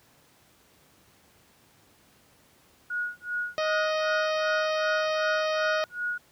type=tone with tremolo; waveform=sine; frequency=1450 Hz; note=F#6; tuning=35 cents flat; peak=-26 dBFS; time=2.9-6.18 s; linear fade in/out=5 ms; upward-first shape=sine; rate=2.6 Hz; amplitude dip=100%
type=harmonic tone; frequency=624 Hz; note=D#5; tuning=5 cents sharp; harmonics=1 / 2 / 3 / 4 / 5 / 6 / 7 / 8 / 9; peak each=-26 / -32 / -36 / -38 / -40 / -42 / -43 / -44 / -45 dBFS; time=3.58-5.84 s; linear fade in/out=0 ms
effects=pink hiss -60 dBFS RMS until 6.31 s + high-pass 80 Hz 12 dB/octave